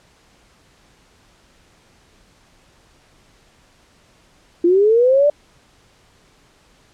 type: linear sweep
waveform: sine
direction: up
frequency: 335.6 to 597 Hz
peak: -10 dBFS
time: 4.64-5.3 s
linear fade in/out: 5 ms
effects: pink hiss -54 dBFS RMS until 6.93 s + low-pass 8000 Hz 12 dB/octave